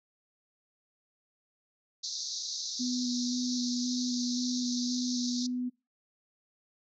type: band-pass noise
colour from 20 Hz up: white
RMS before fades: -37 dBFS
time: 2.03-5.47 s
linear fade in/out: 10 ms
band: 3800 to 6400 Hz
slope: 96 dB/octave
type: tone with vibrato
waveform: sine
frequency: 247.1 Hz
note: B3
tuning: 1 cent sharp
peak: -30 dBFS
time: 2.79-5.7 s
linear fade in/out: 20 ms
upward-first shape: square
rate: 1.9 Hz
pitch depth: 12 cents each way
effects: noise-tail reverb RT60 0.3 s tail -25 dB re dry